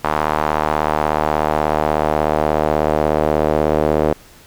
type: tone with band-pass filter sweep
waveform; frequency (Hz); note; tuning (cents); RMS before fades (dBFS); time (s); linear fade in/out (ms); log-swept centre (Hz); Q
sawtooth; 76.5; D#2; -29; -17; 0.04-4.13; 5; 990 to 510; 1.8
effects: pink hiss -45 dBFS RMS until 4.46 s